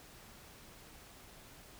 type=silence; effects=pink hiss -56 dBFS RMS until 1.79 s